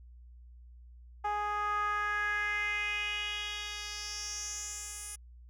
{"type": "tone with band-pass filter sweep", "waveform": "10% pulse", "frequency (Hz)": 415.3, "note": "G#4", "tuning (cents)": 0, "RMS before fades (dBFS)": -35, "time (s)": [1.24, 5.16], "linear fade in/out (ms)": 10, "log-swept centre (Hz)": [890, 9500], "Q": 3.6, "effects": ["added 60 Hz sine -50 dBFS peak until 5.49 s"]}